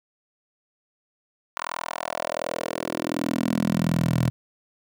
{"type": "tone with high-pass filter sweep", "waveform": "10% pulse", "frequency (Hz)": 41.37, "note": "E1", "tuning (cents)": 7, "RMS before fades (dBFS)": -26, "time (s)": [1.57, 4.3], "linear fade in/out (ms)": 0, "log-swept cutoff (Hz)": [1100, 120], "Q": 2.8, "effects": []}